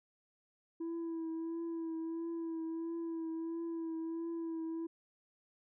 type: tone with vibrato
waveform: sine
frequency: 329.6 Hz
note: E4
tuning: in tune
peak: -34 dBFS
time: 0.8-4.87 s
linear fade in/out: 10 ms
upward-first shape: triangle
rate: 1.5 Hz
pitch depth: 32 cents each way
effects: tanh soft clip ceiling -36 dBFS